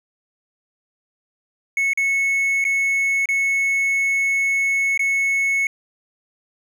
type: tone with dropouts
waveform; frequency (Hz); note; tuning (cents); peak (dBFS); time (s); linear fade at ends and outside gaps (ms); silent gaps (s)
triangle; 2200; C#7; -14; -15; 1.77-5.67; 2; 1.934-1.974 / 2.642-2.65 / 3.257-3.288 / 4.976-4.993
effects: none